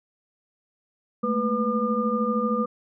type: tone cluster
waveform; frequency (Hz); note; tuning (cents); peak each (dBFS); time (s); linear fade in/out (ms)
sine; 214.6 / 227.7 / 494 / 1206; A3 / A#3 / B4 / D6; -43 / -40 / 0 / +46; -27; 1.23-2.66; 10
effects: none